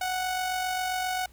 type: tone with amplitude modulation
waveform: sawtooth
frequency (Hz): 740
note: F#5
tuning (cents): 0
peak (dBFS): -22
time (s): 0.01-1.26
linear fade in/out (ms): 5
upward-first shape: sine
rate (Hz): 47.5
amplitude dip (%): 35
effects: added 60 Hz sine -54 dBFS peak until 1.32 s + pink hiss -60 dBFS RMS until 1.32 s